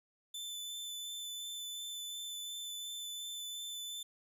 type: tone with vibrato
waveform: sawtooth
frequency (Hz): 3520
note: A7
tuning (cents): 0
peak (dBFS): -38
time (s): 0.34-4.03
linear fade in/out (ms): 5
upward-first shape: sine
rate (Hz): 2.8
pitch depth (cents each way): 10
effects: none